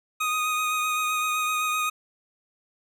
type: tone with vibrato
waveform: 25% pulse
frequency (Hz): 1244.5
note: D#6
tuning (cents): 0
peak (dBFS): -20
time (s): 0.2-1.9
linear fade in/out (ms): 10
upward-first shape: sine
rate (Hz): 7.8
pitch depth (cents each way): 16
effects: none